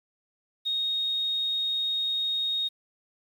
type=tone; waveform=sine; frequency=3729 Hz; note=A#7; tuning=in tune; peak=-25 dBFS; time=0.65-2.69 s; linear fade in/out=20 ms; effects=9-bit